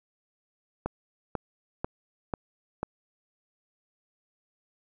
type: click train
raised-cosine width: 1 ms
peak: -15 dBFS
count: 5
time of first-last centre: 0.86-2.83 s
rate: 2.03 Hz
effects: none